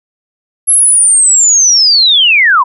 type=linear sweep; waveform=sine; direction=down; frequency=11175 to 932.3 Hz; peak=-4 dBFS; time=0.67-2.64 s; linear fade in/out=20 ms; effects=none